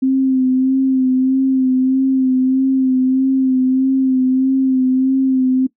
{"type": "tone with vibrato", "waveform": "sine", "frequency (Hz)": 261.6, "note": "C4", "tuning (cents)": 0, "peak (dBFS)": -11, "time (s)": [0.02, 5.67], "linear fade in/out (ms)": 10, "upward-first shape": "sine", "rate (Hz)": 1.6, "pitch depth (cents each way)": 30, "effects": ["noise-tail reverb RT60 0.1 s tail -19 dB re dry"]}